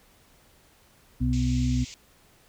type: harmonic tone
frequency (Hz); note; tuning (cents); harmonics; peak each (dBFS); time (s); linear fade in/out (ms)
62.6; B1; +24; 1 / 2 / 4; -26 / -26 / -26; 1.2-1.85; 20
type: band-pass noise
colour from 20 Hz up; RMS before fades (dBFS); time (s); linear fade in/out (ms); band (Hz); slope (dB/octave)
white; -44; 1.33-1.94; 0; 2000 to 7500; 96
effects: pink hiss -59 dBFS RMS until 2.48 s